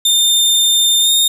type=tone with pitch glide; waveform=sawtooth; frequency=3611 to 3672 Hz; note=A7 to A#7; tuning=+44 to -27 cents; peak=-7 dBFS; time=0.05-1.28 s; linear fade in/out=5 ms; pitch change=+29 cents; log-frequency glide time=1.01-1.1 s; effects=none